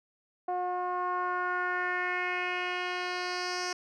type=tone with low-pass filter sweep; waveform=10% pulse; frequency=360.3 Hz; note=F#4; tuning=46 cents flat; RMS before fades=-32 dBFS; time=0.48-3.73 s; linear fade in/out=5 ms; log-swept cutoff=730 to 5800 Hz; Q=2.9; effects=none